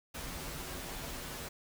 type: noise with comb filter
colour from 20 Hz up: pink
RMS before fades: -42 dBFS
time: 0.14-1.49 s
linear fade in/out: 10 ms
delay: 9.7 ms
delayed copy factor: -0.7
effects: none